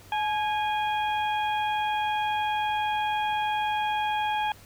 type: harmonic tone with a mistuned harmonic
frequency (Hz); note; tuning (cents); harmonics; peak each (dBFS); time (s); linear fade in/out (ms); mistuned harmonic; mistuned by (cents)
820; G#5; -22; 1 / 2 / 3 / 4; -25 / -35 / -36 / -37; 0.12-4.52; 2; 1; +61
effects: added 96 Hz sine -54 dBFS peak until 4.65 s + pink hiss -52 dBFS RMS until 4.65 s